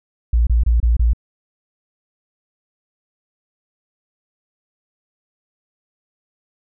sine tone bursts, 58 Hz, A#1, 8 cents flat, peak -11 dBFS, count 5, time 0.33-1.134 s, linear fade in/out 5 ms, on 140 ms, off 26 ms, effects none

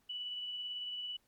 sine tone with tremolo, 2960 Hz, F#7, in tune, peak -37 dBFS, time 0.09-1.17 s, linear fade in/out 10 ms, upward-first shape sine, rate 18 Hz, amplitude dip 25%, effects pink hiss -74 dBFS RMS until 1.27 s + MP3 96 kbps

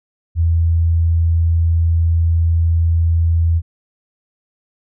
sine tone, 83.1 Hz, E2, 15 cents sharp, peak -11 dBFS, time 0.35-3.62 s, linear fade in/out 50 ms, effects none

